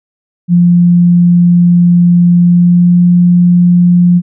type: tone with pitch glide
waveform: sine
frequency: 174.61 to 176.13 Hz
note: F3 to F3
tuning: 0 to +15 cents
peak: -3 dBFS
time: 0.48-4.22 s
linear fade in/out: 50 ms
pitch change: +15 cents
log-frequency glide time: 2.39-3.02 s
effects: none